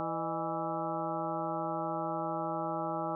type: harmonic tone with a mistuned harmonic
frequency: 164.81 Hz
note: E3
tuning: in tune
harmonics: 1 / 2 / 3 / 4 / 5 / 6 / 7 / 8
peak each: -42 / -39 / -45 / -38 / -37 / -45 / -42 / -41 dBFS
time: 0-3.15 s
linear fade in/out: 0 ms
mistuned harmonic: 4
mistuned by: -110 cents
effects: none